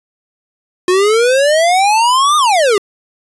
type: exponential two-way sweep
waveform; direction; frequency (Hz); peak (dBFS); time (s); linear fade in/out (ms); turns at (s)
square; up then down; 356.4 to 1236 to 385.4; -9; 0.88-2.78; 2; 2.37
effects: resampled to 24000 Hz